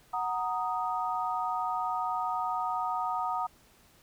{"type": "chord", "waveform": "sine", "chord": "D# minor", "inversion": "first", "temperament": "equal", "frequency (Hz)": [740, 932.3, 1244.5], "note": ["F#5", "A#5", "D#6"], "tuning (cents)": [0, 0, 0], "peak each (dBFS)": -33, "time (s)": [0.13, 3.47], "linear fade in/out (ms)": 10, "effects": ["pink hiss -61 dBFS RMS until 4.02 s"]}